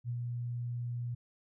sine tone with ADSR envelope, 120.5 Hz, B2, 42 cents flat, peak -32 dBFS, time 0.04-1.15 s, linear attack 51 ms, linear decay 66 ms, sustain -2 dB, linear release 10 ms, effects none

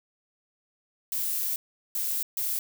violet noise bursts at uneven times, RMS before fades -29 dBFS, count 3, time 1.12-1.56 / 1.95-2.23 / 2.37-2.59 s, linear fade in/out 2 ms, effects none

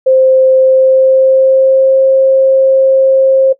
sine tone with pitch glide, 523.3 to 532.4 Hz, C5 to C5, 0 to +30 cents, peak -4 dBFS, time 0.06-3.53 s, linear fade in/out 10 ms, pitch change +30 cents, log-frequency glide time 0.56-1.99 s, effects noise-tail reverb RT60 0.1 s tail -18 dB re dry

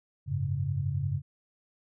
sine chord, F# suspended second, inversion none, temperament equal, 92.5 / 103.83 / 138.59 Hz, F#2 / G#2 / C#3, 0 / 0 / 0 cents, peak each -33 / -33 / -30 dBFS, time 0.26-1.22 s, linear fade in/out 50 ms, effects none

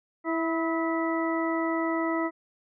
harmonic tone with a mistuned harmonic, 328.3 Hz, E4, 7 cents flat, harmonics 1 / 2 / 3 / 4 / 6, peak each -27 / -32 / -34 / -34 / -35 dBFS, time 0.24-2.31 s, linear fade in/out 50 ms, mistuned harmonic 4, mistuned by -34 cents, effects none

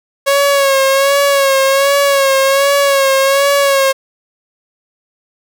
sawtooth tone with vibrato, 551 Hz, C#5, 11 cents flat, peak -5 dBFS, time 0.26-3.93 s, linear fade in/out 20 ms, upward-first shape sine, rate 1.3 Hz, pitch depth 44 cents each way, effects none

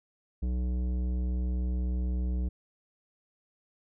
sine tone with tanh clipping, 61.74 Hz, B1, in tune, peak -29 dBFS, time 0.42-2.49 s, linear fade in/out 10 ms, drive 13 dB, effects none

